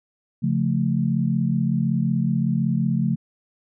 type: chord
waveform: sine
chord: Db augmented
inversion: none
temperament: equal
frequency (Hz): 138.59 / 174.61 / 220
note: Db3 / F3 / A3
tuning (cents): 0 / 0 / 0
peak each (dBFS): -23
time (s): 0.42-3.16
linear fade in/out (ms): 20
effects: none